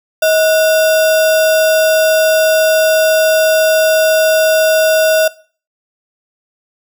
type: tone with sample-and-hold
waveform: sine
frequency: 634 Hz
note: D#5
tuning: 32 cents sharp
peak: -8 dBFS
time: 0.22-5.28 s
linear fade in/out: 5 ms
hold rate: 2100 Hz
effects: noise-tail reverb RT60 0.4 s tail -19 dB re dry